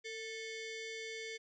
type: ring-modulated tone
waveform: sawtooth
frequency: 1318.5 Hz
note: E6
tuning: in tune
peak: -35 dBFS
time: 0.04-1.38 s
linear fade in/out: 20 ms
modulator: 869 Hz
effects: resampled to 16000 Hz